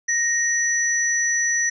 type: tone pair together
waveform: sine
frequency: 1864.7 / 5920 Hz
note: A#6 / F#8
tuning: 0 / 0 cents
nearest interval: octave + minor sixth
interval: 2000 cents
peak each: -21 dBFS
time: 0.08-1.7 s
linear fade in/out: 10 ms
effects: none

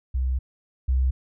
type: tone pair in turn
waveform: sine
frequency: 64.3 / 64.59 Hz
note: C2 / C2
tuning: -30 / -22 cents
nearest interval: unison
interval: 8 cents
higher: second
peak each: -21 / -18 dBFS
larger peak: second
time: 0.14-0.39 / 0.88-1.11 s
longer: first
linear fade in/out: 10 ms
effects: none

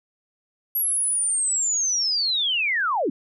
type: linear sweep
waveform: sine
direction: down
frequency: 11620 to 221.9 Hz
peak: -20 dBFS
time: 0.75-3.1 s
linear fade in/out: 5 ms
effects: none

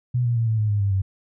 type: tone with pitch steps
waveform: sine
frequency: 123.47 / 119.13 / 114.94 / 110.89 / 106.99 / 103.23 / 99.6 / 96.09 Hz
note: B2 / A#2 / A#2 / A2 / A2 / G#2 / G2 / G2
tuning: 0 / +38 / -24 / +14 / -48 / -10 / +28 / -34 cents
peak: -18 dBFS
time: 0.14-1.02 s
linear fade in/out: 10 ms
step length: 110 ms
effects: none

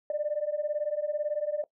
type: beating tone pair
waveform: sine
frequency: 587.3 / 605.3 Hz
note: D5 / D#5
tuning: 0 / -48 cents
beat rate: 18 Hz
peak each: -30 dBFS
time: 0.1-1.64 s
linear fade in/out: 2 ms
effects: noise-tail reverb RT60 0.1 s tail -19 dB re dry + tanh soft clip ceiling -20 dBFS

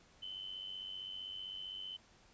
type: tone with amplitude modulation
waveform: sine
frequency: 3042 Hz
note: F#7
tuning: 47 cents sharp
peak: -40 dBFS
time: 0.22-1.97 s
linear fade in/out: 10 ms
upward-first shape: sine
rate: 95.5 Hz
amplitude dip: 60%
effects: pink hiss -65 dBFS RMS until 2.33 s + resampled to 16000 Hz

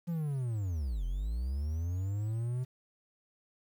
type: linear two-way sweep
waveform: triangle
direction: down then up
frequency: 174.61 to 41.56 to 128.9 Hz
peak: -29 dBFS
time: 0.07-2.65 s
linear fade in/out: 20 ms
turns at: 1.05 s
effects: 10-bit

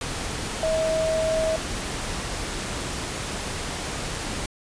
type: tone in noise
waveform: sine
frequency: 640 Hz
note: D#5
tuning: 49 cents sharp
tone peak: -21 dBFS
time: 0.63-1.56 s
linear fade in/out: 2 ms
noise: pink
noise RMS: -30 dBFS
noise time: 0.01-4.46 s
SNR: +6 dB
effects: resampled to 22050 Hz

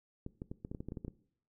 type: clicks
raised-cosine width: 3 ms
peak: -28 dBFS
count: 12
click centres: 0.264 / 0.419 / 0.515 / 0.649 / 0.715 / 0.748 / 0.805 / 0.886 / 0.921 / 0.972 / 1.048 / 1.081 s
effects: noise-tail reverb RT60 0.6 s tail -19 dB re dry

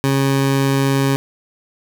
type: tone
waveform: 20% pulse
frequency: 136.7 Hz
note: C#3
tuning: 24 cents flat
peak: -9 dBFS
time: 0.04-1.16 s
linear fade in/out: 0 ms
effects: none

